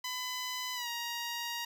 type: tone with pitch glide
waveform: 10% pulse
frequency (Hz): 1005 to 943.1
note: B5 to A#5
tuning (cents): +30 to +20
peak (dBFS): -27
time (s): 0.04-1.65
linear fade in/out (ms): 5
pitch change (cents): -110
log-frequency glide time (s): 0.74-0.88
effects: none